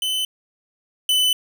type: tone pair in turn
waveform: 45% pulse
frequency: 3032 / 3008 Hz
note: F#7 / F#7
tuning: +42 / +28 cents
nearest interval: unison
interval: 14 cents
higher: first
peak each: -20 / -15 dBFS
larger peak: second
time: 0.02-0.25 / 1.09-1.33 s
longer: second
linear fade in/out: 2 ms
effects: none